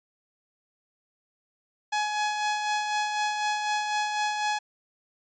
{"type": "tone with tremolo", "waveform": "sawtooth", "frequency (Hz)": 842, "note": "G#5", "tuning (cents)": 24, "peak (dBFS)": -20, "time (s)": [1.92, 4.59], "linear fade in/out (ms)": 10, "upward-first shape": "sine", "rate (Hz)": 4, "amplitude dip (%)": 40, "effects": ["resampled to 16000 Hz"]}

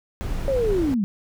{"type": "noise", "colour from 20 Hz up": "brown", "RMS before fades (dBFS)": -27, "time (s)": [0.21, 0.94], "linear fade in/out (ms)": 0}
{"type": "linear sweep", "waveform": "sine", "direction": "down", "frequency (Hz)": [560, 185], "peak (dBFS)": -19, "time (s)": [0.48, 1.04], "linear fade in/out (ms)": 0}
{"effects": []}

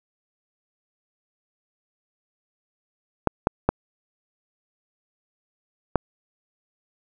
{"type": "clicks", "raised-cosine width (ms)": 1, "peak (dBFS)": -3, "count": 4, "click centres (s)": [3.273, 3.471, 3.69, 5.957], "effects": []}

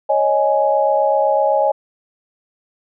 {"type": "chord", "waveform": "sine", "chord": "C# suspended second", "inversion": "none", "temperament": "equal with one note detuned", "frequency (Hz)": [554.4, 622.3, 834], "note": ["C#5", "D#5", "G#5"], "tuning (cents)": [0, 0, 7], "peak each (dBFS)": -17, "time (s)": [0.09, 1.72], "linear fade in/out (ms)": 10, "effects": []}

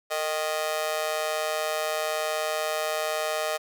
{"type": "tone with amplitude modulation", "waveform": "sawtooth", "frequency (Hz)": 620, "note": "D#5", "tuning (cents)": -6, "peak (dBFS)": -18, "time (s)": [0.1, 3.58], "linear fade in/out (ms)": 20, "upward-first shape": "sine", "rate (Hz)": 161, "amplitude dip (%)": 95, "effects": []}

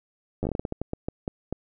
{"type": "slowing click train", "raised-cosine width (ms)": 2, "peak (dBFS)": -15, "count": 15, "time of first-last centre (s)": [0.43, 1.526], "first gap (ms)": 10, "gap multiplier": 1.28, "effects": []}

